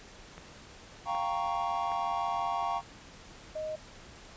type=click train; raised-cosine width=0.5 ms; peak=-30 dBFS; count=3; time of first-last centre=0.38-1.918 s; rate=1.3 Hz
type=chord; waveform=triangle; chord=G half-diminished seventh; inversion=third; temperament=equal; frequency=698.5 / 784 / 932.3 / 1108.7 Hz; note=F5 / G5 / Bb5 / Db6; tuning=0 / 0 / 0 / 0 cents; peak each=-33 dBFS; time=1.05-2.82 s; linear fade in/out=50 ms
type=tone; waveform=sine; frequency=622.3 Hz; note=D#5; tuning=in tune; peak=-33 dBFS; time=3.55-3.76 s; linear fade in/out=10 ms
effects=pink hiss -51 dBFS RMS until 4.36 s + resampled to 16000 Hz